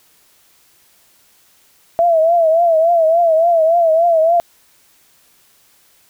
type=tone with vibrato; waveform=sine; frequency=663 Hz; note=E5; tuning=10 cents sharp; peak=-9 dBFS; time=1.99-4.4 s; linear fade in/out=0 ms; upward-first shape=triangle; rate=3.5 Hz; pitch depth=100 cents each way; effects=white hiss -53 dBFS RMS until 6.09 s